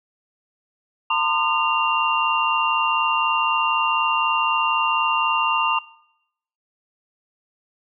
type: tone cluster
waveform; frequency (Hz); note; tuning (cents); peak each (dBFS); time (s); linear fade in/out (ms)
sine; 907 / 1031 / 1214 / 2777; A#5 / C6 / D#6 / F7; -48 / -26 / -43 / -10; -23 / -24 / -24 / -22; 1.1-5.79; 5
effects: noise-tail reverb RT60 0.8 s tail -21 dB re dry